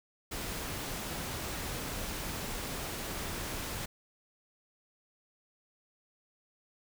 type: noise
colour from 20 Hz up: pink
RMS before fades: -38 dBFS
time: 0.31-3.86 s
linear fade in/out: 10 ms
effects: none